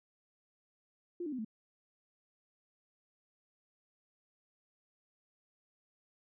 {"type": "tone with pitch steps", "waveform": "sine", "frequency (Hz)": [349.2, 298.8, 255.6, 218.7], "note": ["F4", "D4", "C4", "A3"], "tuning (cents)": [0, 30, -40, -10], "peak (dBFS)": -36, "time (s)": [1.2, 1.448], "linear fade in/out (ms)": 5, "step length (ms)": 62, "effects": []}